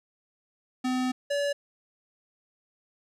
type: tone pair in turn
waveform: square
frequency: 254.6 / 571.6 Hz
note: C4 / D5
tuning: -47 / -47 cents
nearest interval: octave + major second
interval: 1400 cents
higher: second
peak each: -26 dBFS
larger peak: neither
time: 0.84-1.12 / 1.3-1.53 s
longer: first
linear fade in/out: 10 ms
effects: low-pass 8000 Hz 12 dB/octave + 11-bit